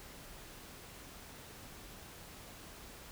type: silence
effects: pink hiss -52 dBFS RMS until 3.11 s